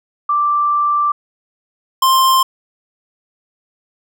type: tone pair in turn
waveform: sine / square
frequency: 1174.7 / 1051.1 Hz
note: D6 / C6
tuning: 0 / +8 cents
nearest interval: major second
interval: 192 cents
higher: first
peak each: -12 / -10 dBFS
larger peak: second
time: 0.29-1.12 / 2.02-2.43 s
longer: first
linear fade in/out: 5 ms
effects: none